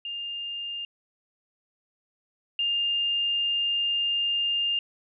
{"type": "tone pair in turn", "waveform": "sine", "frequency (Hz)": [2809, 2809], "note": ["F7", "F7"], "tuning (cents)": [9, 9], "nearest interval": "unison", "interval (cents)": 0, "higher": "neither", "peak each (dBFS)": [-31, -23], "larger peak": "second", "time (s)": [[0.05, 0.85], [2.59, 4.79]], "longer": "second", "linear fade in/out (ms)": 2, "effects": []}